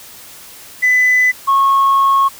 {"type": "tone pair in turn", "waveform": "sine", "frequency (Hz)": [2002, 1094.1], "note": ["B6", "C#6"], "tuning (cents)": [23, -23], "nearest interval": "minor seventh", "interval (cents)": 1046, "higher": "first", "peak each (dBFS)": -7, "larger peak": "neither", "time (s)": [[0.82, 1.32], [1.47, 2.29]], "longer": "second", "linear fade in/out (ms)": 20, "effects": ["tanh soft clip ceiling -6 dBFS", "white hiss -37 dBFS RMS until 2.39 s"]}